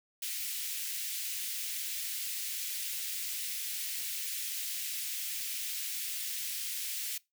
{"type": "high-pass noise", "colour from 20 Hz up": "white", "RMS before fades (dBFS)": -37, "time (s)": [0.22, 7.18], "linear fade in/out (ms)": 5, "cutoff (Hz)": 2100, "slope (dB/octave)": 24, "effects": ["noise-tail reverb RT60 0.2 s tail -22 dB re dry"]}